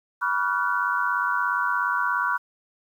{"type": "tone cluster", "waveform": "sine", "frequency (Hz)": [976, 1143, 1405, 1502], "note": ["B5", "D6", "F6", "F#6"], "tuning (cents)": [-21, -47, 10, 26], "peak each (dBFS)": -27, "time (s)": [0.21, 2.38], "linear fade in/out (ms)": 20, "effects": ["9-bit"]}